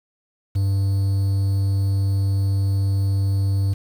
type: tone with quantisation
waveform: triangle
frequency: 97.9 Hz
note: G2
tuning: 2 cents flat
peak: -15 dBFS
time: 0.55-3.74 s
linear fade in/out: 10 ms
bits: 7
effects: none